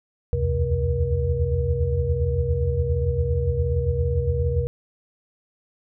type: tone cluster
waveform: sine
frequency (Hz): 71.1 / 81.2 / 88.5 / 129.8 / 477.3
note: C#2 / E2 / F2 / C3 / A#4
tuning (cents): +45 / -26 / +23 / -13 / +41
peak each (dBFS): -26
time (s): 0.33-4.67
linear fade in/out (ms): 0
effects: none